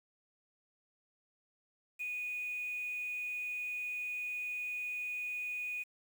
sine tone with quantisation, 2473 Hz, D#7, 11 cents flat, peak -36 dBFS, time 1.99-5.84 s, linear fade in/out 20 ms, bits 9, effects none

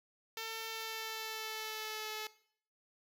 5% pulse tone with pitch glide, 448.2 to 431.7 Hz, A4 to A4, +32 to -33 cents, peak -28 dBFS, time 0.37-2.27 s, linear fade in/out 2 ms, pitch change -65 cents, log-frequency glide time 0.65-2.09 s, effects noise-tail reverb RT60 0.6 s tail -18 dB re dry

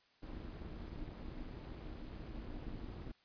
brown noise with amplitude modulation, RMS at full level -43 dBFS, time 0.22-3.12 s, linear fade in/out 10 ms, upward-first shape sine, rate 275 Hz, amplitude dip 80%, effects white hiss -71 dBFS RMS until 3.24 s + resampled to 11025 Hz

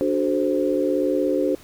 sine chord, D dominant seventh, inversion none, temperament equal with one note detuned, 293.7 / 370 / 431.4 / 523.3 Hz, D4 / F#4 / A4 / C5, 0 / 0 / -34 / 0 cents, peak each -23 / -24 / -27 / -23 dBFS, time 0.01-1.55 s, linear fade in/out 0 ms, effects pink hiss -48 dBFS RMS until 1.63 s

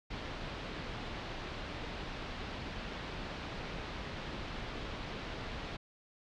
pink low-pass noise, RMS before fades -42 dBFS, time 0.1-5.77 s, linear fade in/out 10 ms, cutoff 4200 Hz, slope 24 dB/octave, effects none

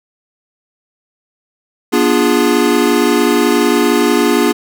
square chord, B diminished seventh, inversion none, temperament equal with one note detuned, 242.7 / 293.7 / 349.2 / 415.3 Hz, B3 / D4 / F4 / Ab4, -30 / 0 / 0 / 0 cents, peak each -16 dBFS, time 1.92-4.53 s, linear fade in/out 20 ms, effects none

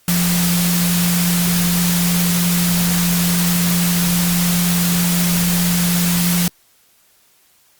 sine tone in noise, 174.61 Hz, F3, in tune, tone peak -15 dBFS, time 0.08-6.48 s, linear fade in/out 2 ms, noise white, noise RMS -20 dBFS, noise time 0.08-6.48 s, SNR +2 dB, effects white hiss -55 dBFS RMS until 7.79 s + Opus 48 kbps

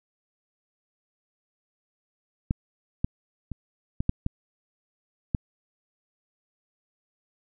clicks, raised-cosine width 5 ms, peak -11 / -11 / -21 / -14 / -9 / -13 / -11 dBFS, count 7, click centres 2.509 / 3.045 / 3.517 / 4.005 / 4.094 / 4.264 / 5.348 s, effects none

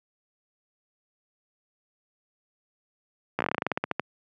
slowing click train, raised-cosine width 0.5 ms, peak -10 dBFS, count 16, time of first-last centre 3.39-3.996 s, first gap 15 ms, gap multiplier 1.13, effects high-pass 150 Hz 12 dB/octave

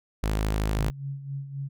sawtooth tone, 52.8 Hz, G#1, 29 cents sharp, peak -20 dBFS, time 0.23-0.9 s, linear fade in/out 0 ms
sine tone with tremolo, 138.6 Hz, C#3, in tune, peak -29 dBFS, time 0.76-1.69 s, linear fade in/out 20 ms, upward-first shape sine, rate 3.8 Hz, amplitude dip 65%
effects none

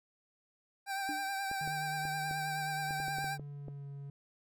25% pulse tone with vibrato, 784 Hz, G5, in tune, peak -31 dBFS, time 0.86-3.38 s, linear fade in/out 50 ms, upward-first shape triangle, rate 9.4 Hz, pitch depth 35 cents each way
sine tone with exponential decay, 297.9 Hz, D4, 25 cents sharp, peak -36 dBFS, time 1.09-1.35 s, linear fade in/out 0 ms, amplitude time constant 56 ms
clicks, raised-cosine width 2 ms, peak -32 dBFS, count 11, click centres 1.514 / 1.676 / 2.053 / 2.311 / 2.908 / 3.001 / 3.082 / 3.185 / 3.244 / 3.396 / 3.683 s
triangle tone with pitch glide, 151.4 to 140.45 Hz, D#3 to C#3, -47 to +23 cents, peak -40 dBFS, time 1.61-4.1 s, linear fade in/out 2 ms, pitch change -130 cents, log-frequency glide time 2.59-3.86 s
effects none

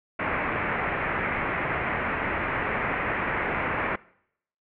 white low-pass noise, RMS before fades -28 dBFS, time 0.19-3.96 s, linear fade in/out 5 ms, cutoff 2300 Hz, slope 48 dB/octave, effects noise-tail reverb RT60 0.7 s tail -22 dB re dry

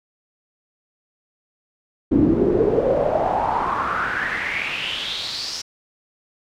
brown noise with band-pass filter sweep, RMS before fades -21 dBFS, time 2.11-5.62 s, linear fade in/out 10 ms, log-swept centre 270 to 5500 Hz, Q 5.8, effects none

